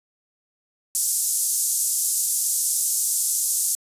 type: band-pass noise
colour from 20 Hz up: white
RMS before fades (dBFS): -23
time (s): 0.95-3.75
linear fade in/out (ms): 0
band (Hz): 6600 to 11000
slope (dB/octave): 24
effects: resampled to 32000 Hz